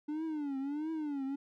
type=tone with vibrato; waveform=triangle; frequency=293.7 Hz; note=D4; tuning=in tune; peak=-32 dBFS; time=0.08-1.36 s; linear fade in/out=10 ms; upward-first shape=triangle; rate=1.5 Hz; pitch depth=180 cents each way; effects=none